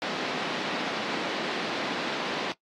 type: band-pass noise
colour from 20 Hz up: pink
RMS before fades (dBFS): -32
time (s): 0.02-2.52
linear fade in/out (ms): 0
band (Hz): 210 to 4400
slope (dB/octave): 24
effects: noise-tail reverb RT60 0.1 s tail -17 dB re dry + AAC 48 kbps